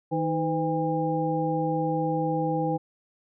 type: tone cluster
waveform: sine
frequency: 158.9 / 315.1 / 503 / 808 Hz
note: D#3 / D#4 / B4 / G#5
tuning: +37 / +22 / +32 / -48 cents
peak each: -29 dBFS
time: 0.11-2.78 s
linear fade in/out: 20 ms
effects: none